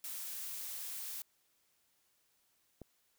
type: noise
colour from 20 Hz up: blue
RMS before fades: -43 dBFS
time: 0.04-1.22 s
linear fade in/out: 2 ms
type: click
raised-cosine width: 2 ms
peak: -34 dBFS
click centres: 2.817 s
effects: white hiss -75 dBFS RMS until 3.18 s